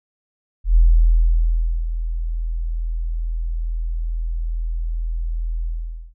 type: tone with ADSR envelope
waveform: sine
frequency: 41.15 Hz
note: E1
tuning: 2 cents flat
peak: -8 dBFS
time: 0.64-6.14 s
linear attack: 120 ms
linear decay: 1100 ms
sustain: -12 dB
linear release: 480 ms
effects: none